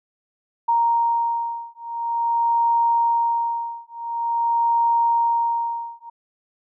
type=beating tone pair; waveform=sine; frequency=932.3 / 932.77 Hz; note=A#5 / A#5; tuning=0 / +1 cents; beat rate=0.47 Hz; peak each=-21 dBFS; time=0.68-6.1 s; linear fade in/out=10 ms; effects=none